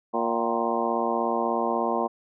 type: harmonic tone with a mistuned harmonic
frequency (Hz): 116.54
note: A#2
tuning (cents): 0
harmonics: 2 / 3 / 4 / 5 / 6 / 7 / 8 / 9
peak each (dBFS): -31 / -31 / -31 / -31 / -31 / -31 / -31 / -31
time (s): 0.13-2.08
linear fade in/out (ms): 20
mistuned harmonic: 7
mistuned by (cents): -79
effects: none